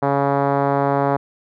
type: tone with low-pass filter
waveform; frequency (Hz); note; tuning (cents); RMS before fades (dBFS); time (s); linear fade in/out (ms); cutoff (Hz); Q
5% pulse; 140; C#3; +18; -18; 0.02-1.17; 10; 820; 1.2
effects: none